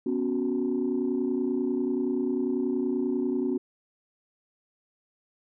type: chord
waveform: sine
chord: B suspended second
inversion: none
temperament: equal with one note detuned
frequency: 246.9 / 277.2 / 368.9 Hz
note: B3 / C#4 / F#4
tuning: 0 / 0 / -5 cents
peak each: -28 dBFS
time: 0.06-3.58 s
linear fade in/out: 5 ms
effects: tanh soft clip ceiling -18 dBFS